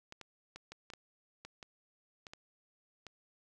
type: clicks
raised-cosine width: 0.2 ms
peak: -30 dBFS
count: 11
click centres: 0.124 / 0.213 / 0.56 / 0.72 / 0.902 / 0.936 / 1.45 / 1.628 / 2.268 / 2.335 / 3.067 s
effects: none